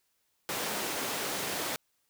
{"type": "high-pass noise", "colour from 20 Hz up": "pink", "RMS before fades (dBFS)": -34, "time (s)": [0.49, 1.76], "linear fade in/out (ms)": 0, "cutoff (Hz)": 270, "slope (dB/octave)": 12, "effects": ["white hiss -75 dBFS RMS until 2.09 s"]}